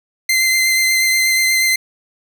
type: tone with vibrato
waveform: sawtooth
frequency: 2073 Hz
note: C7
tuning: 17 cents flat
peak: -9 dBFS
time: 0.29-1.76 s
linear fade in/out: 5 ms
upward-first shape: triangle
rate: 8.3 Hz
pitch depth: 17 cents each way
effects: none